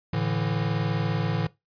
square chord, A suspended fourth, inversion none, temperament equal with one note detuned, 110 / 144.31 / 164.81 Hz, A2 / D3 / E3, 0 / -30 / 0 cents, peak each -29 dBFS, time 0.13-1.47 s, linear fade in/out 5 ms, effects noise-tail reverb RT60 0.2 s tail -20 dB re dry + resampled to 11025 Hz

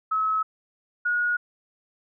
sine tone pair in turn, 1289 / 1446.9 Hz, E6 / F#6, -39 / -39 cents, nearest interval major second, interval 200 cents, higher second, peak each -21 dBFS, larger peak neither, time 0.11-0.43 / 1.05-1.37 s, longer neither, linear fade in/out 10 ms, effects none

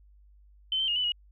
sine tone with pitch steps, 3070 / 3115 / 2854 / 2990 / 2894 Hz, G7 / G7 / F7 / F#7 / F#7, -37 / -12 / +37 / +17 / -39 cents, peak -25 dBFS, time 0.72-1.12 s, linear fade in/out 2 ms, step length 80 ms, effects added 50 Hz sine -54 dBFS peak until 1.31 s

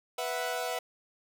sawtooth chord, B suspended fourth, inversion none, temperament equal, 493.9 / 659.3 / 740 Hz, B4 / E5 / F#5, 0 / 0 / 0 cents, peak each -32 dBFS, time 0.18-0.79 s, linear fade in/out 5 ms, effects none

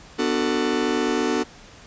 45% pulse chord, B minor seventh, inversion none, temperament just, 246.9 / 296.3 / 370.4 / 444.5 Hz, B3 / D4 / F#4 / A4, 0 / +15 / +2 / +18 cents, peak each -26 dBFS, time 0.18-1.44 s, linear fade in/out 20 ms, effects pink hiss -46 dBFS RMS until 1.86 s + resampled to 16000 Hz

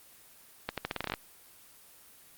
accelerating click train, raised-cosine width 0.3 ms, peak -15 dBFS, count 11, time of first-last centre 0.69-1.139 s, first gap 87 ms, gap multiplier 0.84, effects white hiss -56 dBFS RMS until 2.37 s + Opus 24 kbps

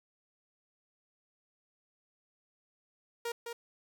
sawtooth tone with echo, 469.5 Hz, A#4, 12 cents sharp, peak -30 dBFS, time 3.25-3.32 s, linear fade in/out 5 ms, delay 210 ms, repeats 1, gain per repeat -5 dB, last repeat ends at 3.53 s, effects none

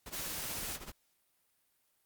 pink noise with tremolo, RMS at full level -44 dBFS, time 0.06-0.92 s, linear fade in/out 2 ms, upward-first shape triangle, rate 16 Hz, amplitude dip 85%
white noise, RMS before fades -40 dBFS, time 0.12-0.77 s, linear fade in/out 20 ms
effects white hiss -75 dBFS RMS until 2.05 s + Opus 48 kbps

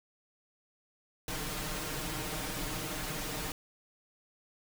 pink noise with comb filter, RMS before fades -37 dBFS, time 1.28-3.52 s, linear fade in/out 2 ms, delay 6.5 ms, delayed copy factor +0.95, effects none

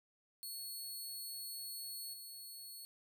15% pulse tone with level steps, 4372 Hz, C#8, 25 cents flat, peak -37 / -42 dBFS, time 0.43-2.85 s, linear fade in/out 0 ms, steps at 2.13 s, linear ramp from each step 10 ms, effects none

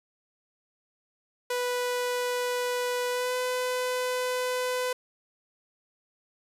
sawtooth tone with pitch glide, 493.4 to 502.6 Hz, B4 to B4, -2 to +30 cents, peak -23 dBFS, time 1.5-4.93 s, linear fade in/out 5 ms, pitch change +32 cents, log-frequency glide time 3.1-3.35 s, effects resampled to 32000 Hz

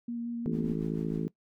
sine tone with vibrato, 235.5 Hz, A#3, 18 cents sharp, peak -32 dBFS, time 0.08-0.74 s, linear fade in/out 5 ms, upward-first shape square, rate 5.7 Hz, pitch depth 9 cents each way
harmonic tone, 54.4 Hz, A1, 19 cents flat, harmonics 3 / 4 / 5 / 6 / 7 / 8, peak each -33 / -35 / -37 / -39 / -40 / -41 dBFS, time 0.46-1.28 s, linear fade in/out 0 ms
brown noise with tremolo, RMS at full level -45 dBFS, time 0.51-1.28 s, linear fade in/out 50 ms, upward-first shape triangle, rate 6.7 Hz, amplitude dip 65%
effects noise-tail reverb RT60 0.1 s tail -20 dB re dry

